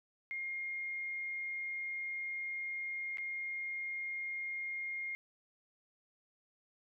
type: tone with dropouts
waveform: sine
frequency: 2130 Hz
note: C7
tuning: 30 cents sharp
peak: -37 dBFS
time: 0.31-5.15 s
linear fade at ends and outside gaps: 0 ms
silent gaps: 3.172-3.183 s
effects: none